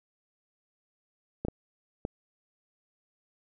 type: clicks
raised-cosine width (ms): 2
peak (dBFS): -18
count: 3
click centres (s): 1.45 / 1.484 / 2.051
effects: none